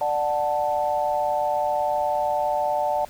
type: chord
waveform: sine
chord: D major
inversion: none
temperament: equal with one note detuned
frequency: 592.1 / 740 / 880 Hz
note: D5 / F#5 / A5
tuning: +14 / 0 / 0 cents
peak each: -25 dBFS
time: 0.01-3.05 s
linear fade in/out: 2 ms
effects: pink hiss -47 dBFS RMS until 3.09 s